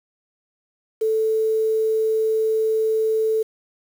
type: tone with quantisation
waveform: sine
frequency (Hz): 440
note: A4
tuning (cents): 0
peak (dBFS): -17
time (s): 1.01-3.43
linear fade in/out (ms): 10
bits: 7
effects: none